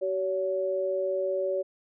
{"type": "tone pair together", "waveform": "sine", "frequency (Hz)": [380.3, 565.4], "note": ["F#4", "C#5"], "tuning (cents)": [48, 34], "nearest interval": "perfect fifth", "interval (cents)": 686, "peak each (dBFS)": [-30, -27], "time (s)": [0.01, 1.63], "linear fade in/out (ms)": 20, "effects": []}